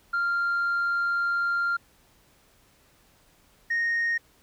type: tone pair in turn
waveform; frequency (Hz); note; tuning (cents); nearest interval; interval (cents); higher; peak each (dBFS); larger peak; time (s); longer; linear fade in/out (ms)
sine; 1392 / 1858.1; F6 / A#6; -6 / -6; perfect fourth; 500; second; -21; neither; 0.13-1.77 / 3.7-4.18; first; 10
effects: tanh soft clip ceiling -21 dBFS + pink hiss -61 dBFS RMS until 4.42 s